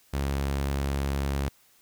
sawtooth tone, 69.3 Hz, C#2, in tune, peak -22 dBFS, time 0.13-1.49 s, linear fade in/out 10 ms, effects white hiss -61 dBFS RMS until 1.81 s

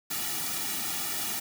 white noise with comb filter, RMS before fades -32 dBFS, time 0.1-1.4 s, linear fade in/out 10 ms, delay 1.9 ms, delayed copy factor -0.85, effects none

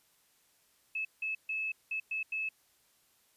sine tone bursts at uneven times, 2600 Hz, E7, 24 cents flat, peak -32 dBFS, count 6, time 0.95-1.05 / 1.22-1.35 / 1.49-1.72 / 1.91-2 / 2.11-2.23 / 2.32-2.49 s, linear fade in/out 5 ms, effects white hiss -69 dBFS RMS until 3.36 s + resampled to 32000 Hz

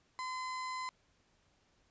35% pulse tone, 1023 Hz, C6, 39 cents flat, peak -36 dBFS, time 0.19-0.89 s, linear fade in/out 0 ms, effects pink hiss -72 dBFS RMS until 1.9 s + resampled to 16000 Hz

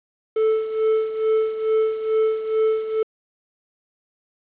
triangle tone with tremolo, 438.9 Hz, A4, 4 cents flat, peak -13 dBFS, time 0.36-3.03 s, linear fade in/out 5 ms, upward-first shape sine, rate 2.3 Hz, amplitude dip 70%, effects resampled to 8000 Hz + 8-bit

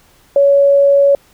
sine tone, 561 Hz, C#5, 21 cents sharp, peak -6 dBFS, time 0.36-1.15 s, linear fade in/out 2 ms, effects pink hiss -50 dBFS RMS until 1.33 s

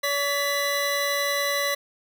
25% pulse tone pair together, 569.3 / 1987 Hz, C#5 / B6, +46 / +10 cents, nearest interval octave + minor seventh, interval 2164 cents, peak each -22 dBFS, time 0.03-1.75 s, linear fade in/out 10 ms, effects none

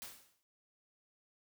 white noise with exponential decay, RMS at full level -44 dBFS, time 0.02-0.43 s, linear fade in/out 0 ms, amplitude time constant 87 ms, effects none

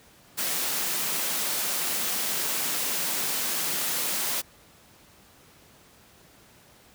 white high-pass noise, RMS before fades -28 dBFS, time 0.37-4.42 s, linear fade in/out 20 ms, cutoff 140 Hz, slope 96 dB/octave, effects pink hiss -55 dBFS RMS until 6.94 s + high-pass 60 Hz 12 dB/octave

